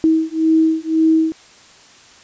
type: beating tone pair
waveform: sine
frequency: 319.3 / 321.2 Hz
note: D#4 / E4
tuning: +45 / -45 cents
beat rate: 1.9 Hz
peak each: -15 / -15 dBFS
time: 0.04-1.32 s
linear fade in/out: 0 ms
effects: white hiss -45 dBFS RMS until 2.23 s + resampled to 16000 Hz